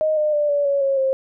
sine tone with pitch steps, 622.3 / 606.3 / 590.8 / 575.6 / 560.8 / 546.5 / 532.4 Hz, D#5 / D#5 / D5 / D5 / C#5 / C#5 / C5, 0 / -45 / +10 / -35 / +20 / -25 / +30 cents, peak -16 dBFS, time 0.01-1.13 s, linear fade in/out 0 ms, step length 160 ms, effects none

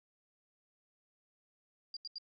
sine tone bursts, 4790 Hz, D8, 33 cents sharp, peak -40 dBFS, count 3, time 1.94-2.183 s, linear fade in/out 2 ms, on 27 ms, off 81 ms, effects none

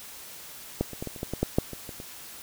clicks, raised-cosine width 2 ms, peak -11 / -25 / -19 / -20 / -28 / -17 / -16 / -10 / -7 / -23 / -25 / -26 dBFS, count 12, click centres 0.81 / 0.933 / 1.025 / 1.073 / 1.162 / 1.231 / 1.336 / 1.43 / 1.585 / 1.733 / 1.892 / 2.001 s, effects white hiss -44 dBFS RMS until 2.42 s

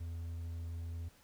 triangle tone, 83.8 Hz, E2, 29 cents sharp, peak -37 dBFS, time 0-1.09 s, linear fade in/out 10 ms, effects pink hiss -65 dBFS RMS until 1.23 s

